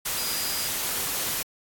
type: tone in noise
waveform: sine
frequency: 4900 Hz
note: D#8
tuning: 27 cents flat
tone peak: -33 dBFS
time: 0.17-0.68 s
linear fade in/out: 10 ms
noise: white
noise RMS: -28 dBFS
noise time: 0.05-1.43 s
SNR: -8 dB
effects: AAC 64 kbps